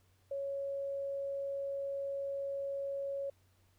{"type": "tone", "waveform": "sine", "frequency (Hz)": 554.4, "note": "C#5", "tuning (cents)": 0, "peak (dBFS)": -35, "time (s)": [0.31, 3.3], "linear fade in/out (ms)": 5, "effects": ["added 93 Hz sine -68 dBFS peak until 3.78 s", "pink hiss -73 dBFS RMS until 3.78 s"]}